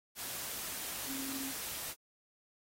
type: tone in noise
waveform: sine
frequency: 270 Hz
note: C#4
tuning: 45 cents flat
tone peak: -42 dBFS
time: 1.06-1.53 s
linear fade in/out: 50 ms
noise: white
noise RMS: -41 dBFS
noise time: 0.15-1.95 s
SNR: -4 dB
effects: AAC 48 kbps